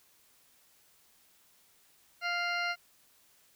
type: harmonic tone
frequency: 698.5 Hz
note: F5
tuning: in tune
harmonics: 1 / 2 / 3 / 4 / 6 / 7 / 8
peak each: -37 / -34 / -35 / -40 / -41 / -50 / -50 dBFS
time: 2.21-2.76 s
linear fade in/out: 50 ms
effects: white hiss -65 dBFS RMS until 3.55 s